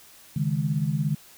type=chord; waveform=sine; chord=C# suspended second; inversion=none; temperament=equal; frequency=138.59 / 155.56 / 207.7 Hz; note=C#3 / D#3 / G#3; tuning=0 / 0 / 0 cents; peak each=-27 / -25 / -30 dBFS; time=0.36-1.15 s; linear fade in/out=5 ms; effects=white hiss -51 dBFS RMS until 1.37 s